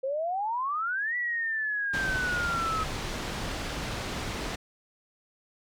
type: exponential two-way sweep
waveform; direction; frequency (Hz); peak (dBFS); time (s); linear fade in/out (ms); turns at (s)
sine; up then down; 517 to 1965 to 1272; -27; 0.03-2.84; 10; 1.16
type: low-pass noise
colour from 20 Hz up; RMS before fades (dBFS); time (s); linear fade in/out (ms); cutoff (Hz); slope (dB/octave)
pink; -34; 1.93-4.56; 10; 5700; 12
effects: none